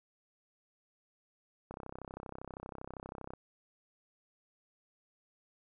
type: click train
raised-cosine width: 1 ms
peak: -29 dBFS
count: 54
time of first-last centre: 1.71-3.336 s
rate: 32.6 Hz
effects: none